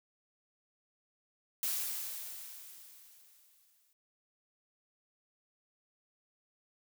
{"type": "noise with exponential decay", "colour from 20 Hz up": "blue", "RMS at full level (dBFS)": -33, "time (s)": [1.63, 3.93], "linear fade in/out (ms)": 1, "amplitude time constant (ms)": 500, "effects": []}